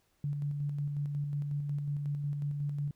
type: tone with tremolo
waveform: sine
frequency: 144.5 Hz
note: D3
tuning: 28 cents flat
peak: -30 dBFS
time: 0.24-2.91 s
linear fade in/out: 2 ms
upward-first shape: square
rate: 5.5 Hz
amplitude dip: 30%
effects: pink hiss -73 dBFS RMS until 2.95 s